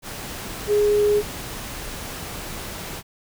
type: tone in noise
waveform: sine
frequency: 415.3 Hz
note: G#4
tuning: in tune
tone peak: -15 dBFS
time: 0.67-1.23 s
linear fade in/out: 50 ms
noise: pink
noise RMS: -33 dBFS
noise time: 0.02-3.03 s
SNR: +15 dB
effects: none